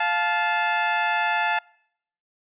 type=tone pair together; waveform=20% pulse; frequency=700 / 870.2 Hz; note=F5 / A5; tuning=+4 / -19 cents; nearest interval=major third; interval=377 cents; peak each=-21 / -17 dBFS; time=0-1.59 s; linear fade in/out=5 ms; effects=noise-tail reverb RT60 0.7 s tail -25 dB re dry + resampled to 8000 Hz